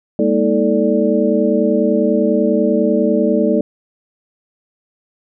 sine tone cluster, 204.2 / 234.3 / 318.4 / 438.3 / 585 Hz, G#3 / A#3 / D#4 / A4 / D5, -29 / +9 / +40 / -7 / -7 cents, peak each -18 dBFS, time 0.19-3.61 s, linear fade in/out 2 ms, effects none

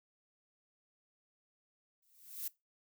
violet noise with exponential growth, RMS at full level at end -37 dBFS, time 2.02-2.48 s, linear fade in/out 5 ms, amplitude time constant 99 ms, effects noise-tail reverb RT60 0.2 s tail -20 dB re dry

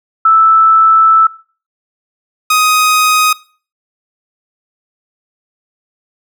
sine / sawtooth tone pair in turn, 1317 / 1252 Hz, E6 / D#6, -2 / +10 cents, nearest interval minor second, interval 88 cents, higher first, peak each -4 dBFS, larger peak neither, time 0.25-1.27 / 2.5-3.33 s, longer first, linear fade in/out 5 ms, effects noise-tail reverb RT60 0.4 s tail -20 dB re dry

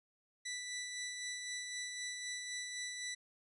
15% pulse tone with tremolo, 1976 Hz, B6, in tune, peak -33 dBFS, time 0.45-3.15 s, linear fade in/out 10 ms, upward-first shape sine, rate 3.9 Hz, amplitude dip 35%, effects resampled to 24000 Hz

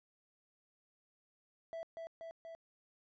triangle tone with echo, 659.3 Hz, E5, in tune, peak -39 dBFS, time 1.73-1.83 s, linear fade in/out 0 ms, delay 240 ms, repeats 3, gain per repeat -2 dB, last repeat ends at 2.55 s, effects resampled to 16000 Hz

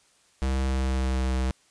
square tone with pitch glide, 66 to 64.6 Hz, C2 to C2, +16 to -21 cents, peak -24 dBFS, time 0.42-1.51 s, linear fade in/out 0 ms, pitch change -37 cents, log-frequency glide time 0.64-1.28 s, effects white hiss -62 dBFS RMS until 1.7 s + resampled to 22050 Hz

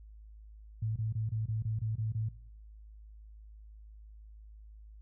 sine tone bursts, 110 Hz, A2, in tune, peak -30 dBFS, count 9, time 0.82-2.288 s, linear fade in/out 5 ms, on 140 ms, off 26 ms, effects noise-tail reverb RT60 0.7 s tail -19 dB re dry + added 53 Hz sine -49 dBFS peak until 5.01 s

